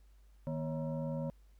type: tone with frequency modulation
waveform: sine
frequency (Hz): 155.56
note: D#3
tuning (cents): 0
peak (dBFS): -34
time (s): 0.47-1.3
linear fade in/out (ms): 0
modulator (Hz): 395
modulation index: 1.1
effects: added 50 Hz sine -58 dBFS peak until 1.59 s + pink hiss -75 dBFS RMS until 1.59 s